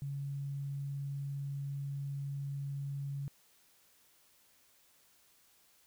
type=tone; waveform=sine; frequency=139.9 Hz; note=C#3; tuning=16 cents sharp; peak=-36 dBFS; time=0.02-3.28 s; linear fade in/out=0 ms; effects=white hiss -67 dBFS RMS until 5.86 s